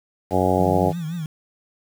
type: harmonic tone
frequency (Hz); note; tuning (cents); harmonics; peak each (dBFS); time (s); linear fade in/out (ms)
92.5; F#2; 0; 1 / 2 / 3 / 4 / 5 / 6 / 7 / 8 / 9; -25 / -25 / -25 / -25 / -25 / -25 / -25 / -25 / -25; 0.3-0.93; 50
type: tone with vibrato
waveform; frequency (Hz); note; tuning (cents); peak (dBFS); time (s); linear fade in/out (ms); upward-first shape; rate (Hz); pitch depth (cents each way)
sine; 164.8; E3; 0; -25; 0.59-1.26; 2; triangle; 5.8; 140
effects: 7-bit